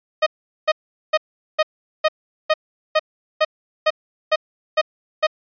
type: tone bursts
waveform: sawtooth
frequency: 622.3 Hz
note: D#5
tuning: in tune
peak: -9 dBFS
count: 12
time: 0.22-5.27 s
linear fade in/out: 10 ms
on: 45 ms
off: 410 ms
effects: resampled to 11025 Hz